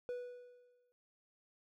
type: tone with exponential decay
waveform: triangle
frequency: 491.4 Hz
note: B4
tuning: 9 cents flat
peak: -35 dBFS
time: 0.09-0.92 s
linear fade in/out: 0 ms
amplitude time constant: 180 ms
effects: none